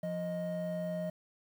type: tone pair together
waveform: triangle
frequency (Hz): 174.61 / 622.2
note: F3 / D#5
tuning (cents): 0 / 0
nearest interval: octave + minor seventh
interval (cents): 2200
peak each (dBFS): -34 / -33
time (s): 0.03-1.1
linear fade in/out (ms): 5
effects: tanh soft clip ceiling -27 dBFS + 10-bit